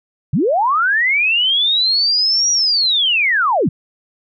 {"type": "linear two-way sweep", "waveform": "sine", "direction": "up then down", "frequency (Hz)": [110, 5790, 110], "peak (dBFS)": -12, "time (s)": [0.33, 3.69], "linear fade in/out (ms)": 5, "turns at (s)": 2.51, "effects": []}